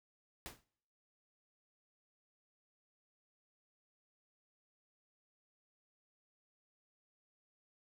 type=noise with exponential decay; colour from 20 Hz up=pink; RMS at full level=-43 dBFS; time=0.46-0.64 s; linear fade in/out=0 ms; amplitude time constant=38 ms; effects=noise-tail reverb RT60 0.8 s tail -26 dB re dry